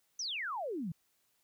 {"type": "exponential sweep", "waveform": "sine", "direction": "down", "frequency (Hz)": [6272, 150], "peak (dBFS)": -35, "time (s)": [0.19, 0.92], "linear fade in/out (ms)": 5, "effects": ["white hiss -75 dBFS RMS until 1.43 s"]}